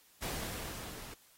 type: noise with level ramp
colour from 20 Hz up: pink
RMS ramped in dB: -38 to -49 dBFS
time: 0.22-1.14 s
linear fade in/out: 5 ms
effects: white hiss -64 dBFS RMS until 1.37 s + AAC 48 kbps